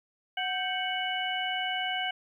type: harmonic tone with a mistuned harmonic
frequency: 740 Hz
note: F#5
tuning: in tune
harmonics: 1 / 2 / 3 / 4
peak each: -33 / -35 / -36 / -33 dBFS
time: 0.37-2.11 s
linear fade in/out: 5 ms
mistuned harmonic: 2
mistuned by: +93 cents
effects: 11-bit